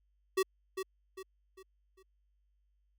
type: tone with echo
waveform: square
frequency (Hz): 380.2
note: F#4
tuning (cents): +47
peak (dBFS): -27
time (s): 0.37-0.43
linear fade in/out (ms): 10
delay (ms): 400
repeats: 4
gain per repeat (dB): -8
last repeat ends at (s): 2.03
effects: added 50 Hz sine -70 dBFS peak until 2.98 s